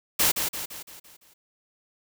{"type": "noise with echo", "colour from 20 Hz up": "white", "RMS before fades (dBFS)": -21, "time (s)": [0.19, 0.32], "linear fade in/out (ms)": 10, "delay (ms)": 170, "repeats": 6, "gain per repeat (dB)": -6, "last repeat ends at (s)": 1.34, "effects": []}